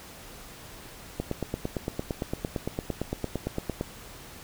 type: click train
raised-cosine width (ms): 2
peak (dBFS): -15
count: 24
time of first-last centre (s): 1.2-3.811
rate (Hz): 8.81
effects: pink hiss -46 dBFS RMS until 4.43 s